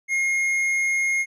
sine tone with tanh clipping, 2144 Hz, C7, 42 cents sharp, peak -21 dBFS, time 0.08-1.26 s, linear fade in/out 50 ms, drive 8 dB, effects none

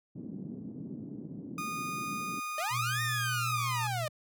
white band-pass noise, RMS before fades -42 dBFS, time 0.15-2.4 s, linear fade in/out 10 ms, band 150 to 270 Hz, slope 24 dB/octave
30% pulse tone, 1229 Hz, D#6, 22 cents flat, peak -32 dBFS, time 1.58-3.87 s, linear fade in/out 2 ms
sawtooth linear two-way sweep, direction up then down, 590 to 1858 to 590 Hz, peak -29 dBFS, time 2.58-4.08 s, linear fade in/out 2 ms, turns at 3.02 s
sine tone with vibrato, 120.1 Hz, B2, 48 cents flat, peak -34 dBFS, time 2.7-4.09 s, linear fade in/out 50 ms, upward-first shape square, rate 5.3 Hz, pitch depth 20 cents each way
effects none

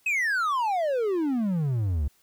triangle exponential sweep, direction down, 2608 to 67 Hz, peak -21 dBFS, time 0.06-2.08 s, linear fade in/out 5 ms, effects white hiss -64 dBFS RMS until 2.22 s

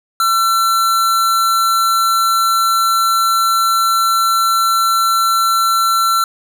square tone, 1350 Hz, E6, 41 cents sharp, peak -12 dBFS, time 0.2-6.24 s, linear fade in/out 2 ms, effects none

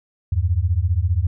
sine beating tone pair, 80.6 / 95.6 Hz, E2 / G2, -38 / -43 cents, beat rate 15 Hz, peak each -19 / -19 dBFS, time 0.32-1.27 s, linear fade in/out 5 ms, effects none

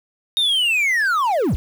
triangle linear sweep, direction down, 3729 to 30.87 Hz, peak -14 dBFS, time 0.37-1.56 s, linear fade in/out 0 ms, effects 7-bit

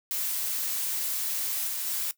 blue noise with level steps, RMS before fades -30 / -32 / -30 dBFS, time 0.11-2.11 s, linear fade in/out 0 ms, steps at 1.68 / 1.86 s, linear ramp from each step 5 ms, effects noise-tail reverb RT60 0.1 s tail -17 dB re dry

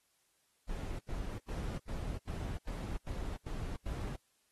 brown noise bursts, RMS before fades -39 dBFS, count 9, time 0.69-4.158 s, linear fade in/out 5 ms, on 300 ms, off 96 ms, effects white hiss -75 dBFS RMS until 4.51 s + AAC 32 kbps

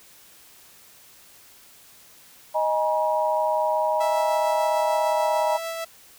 sine chord, D# suspended fourth, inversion none, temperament equal with one note detuned, 622.3 / 830.6 / 955.8 Hz, D#5 / G#5 / A#5, 0 / 0 / +43 cents, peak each -23 / -27 / -24 dBFS, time 2.54-5.58 s, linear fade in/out 20 ms
sawtooth tone with tremolo, 659.3 Hz, E5, in tune, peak -24 dBFS, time 4-5.85 s, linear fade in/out 10 ms, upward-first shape sine, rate 6.7 Hz, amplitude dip 25%
effects white hiss -51 dBFS RMS until 6.18 s

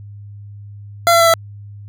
25% pulse tone with pitch steps, 683 / 676.3 / 669.7 / 663.2 Hz, F5 / E5 / E5 / E5, -39 / +44 / +27 / +10 cents, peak -5 dBFS, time 1.07-1.338 s, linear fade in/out 0 ms, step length 67 ms, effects added 102 Hz sine -32 dBFS peak until 1.88 s

